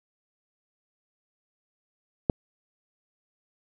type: click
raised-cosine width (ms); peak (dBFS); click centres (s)
2; -7; 2.298
effects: none